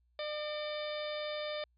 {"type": "harmonic tone with a mistuned harmonic", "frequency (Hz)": 602, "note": "D5", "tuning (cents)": 43, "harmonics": [1, 2, 3, 4, 5, 6, 7, 8], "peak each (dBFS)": [-37, -47, -48, -47, -51, -45, -54, -51], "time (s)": [0.19, 1.64], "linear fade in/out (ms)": 2, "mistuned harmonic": 4, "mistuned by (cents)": -66, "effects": ["added 60 Hz sine -69 dBFS peak until 1.77 s"]}